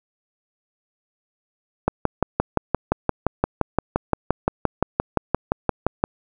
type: click train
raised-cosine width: 1 ms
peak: -3 dBFS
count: 25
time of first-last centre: 1.88-6.039 s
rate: 5.77 Hz
effects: none